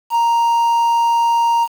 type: tone with quantisation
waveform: triangle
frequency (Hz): 932.3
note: A#5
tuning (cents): 0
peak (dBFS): -10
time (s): 0.1-1.68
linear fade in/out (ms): 50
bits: 6
effects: none